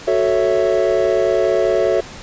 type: chord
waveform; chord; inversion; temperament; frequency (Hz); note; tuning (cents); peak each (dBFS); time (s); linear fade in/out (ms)
triangle; F# minor seventh; none; equal; 370 / 440 / 554.4 / 659.3; F#4 / A4 / C#5 / E5; 0 / 0 / 0 / 0; -17; 0.07-2.01; 10
effects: pink hiss -35 dBFS RMS until 2.22 s + resampled to 16000 Hz